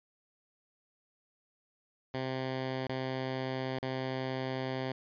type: tone with dropouts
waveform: 10% pulse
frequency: 130.81 Hz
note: C3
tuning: in tune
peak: -25 dBFS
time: 2.14-4.92 s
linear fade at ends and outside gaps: 2 ms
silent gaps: 2.869-2.894 / 3.787-3.828 s
effects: resampled to 11025 Hz